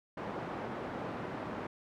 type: band-pass noise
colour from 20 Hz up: pink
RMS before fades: -40 dBFS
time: 0.17-1.67 s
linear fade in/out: 5 ms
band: 170 to 1300 Hz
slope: 12 dB/octave
effects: none